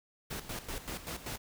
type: noise with tremolo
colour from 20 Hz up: pink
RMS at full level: -39 dBFS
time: 0.3-1.38 s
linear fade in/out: 10 ms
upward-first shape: square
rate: 5.2 Hz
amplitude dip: 70%
effects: none